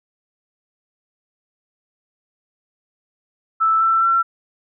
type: tone with pitch steps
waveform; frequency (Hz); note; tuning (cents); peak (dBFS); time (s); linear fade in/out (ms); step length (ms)
sine; 1318.5 / 1335.4 / 1352.4; E6 / E6 / E6; 0 / +22 / +44; -13; 3.6-4.23; 20; 210
effects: none